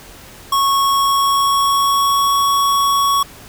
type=tone with pitch glide; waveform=square; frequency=1102 to 1116.7 Hz; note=C#6 to C#6; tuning=-11 to +12 cents; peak=-13 dBFS; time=0.52-3.23 s; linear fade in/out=5 ms; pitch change=+23 cents; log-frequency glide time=0.75-2.36 s; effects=pink hiss -39 dBFS RMS until 3.48 s